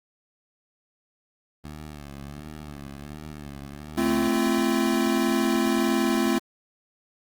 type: tone with vibrato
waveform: 15% pulse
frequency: 73 Hz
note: D2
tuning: 10 cents flat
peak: -30 dBFS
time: 1.64-4.28 s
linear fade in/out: 5 ms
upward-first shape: sine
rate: 1.4 Hz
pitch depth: 87 cents each way
type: chord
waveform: square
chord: F major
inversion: first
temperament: equal with one note detuned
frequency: 220 / 261.6 / 341.3 Hz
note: A3 / C4 / F4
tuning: 0 / 0 / -40 cents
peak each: -26 dBFS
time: 3.97-6.39 s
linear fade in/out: 10 ms
effects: Opus 24 kbps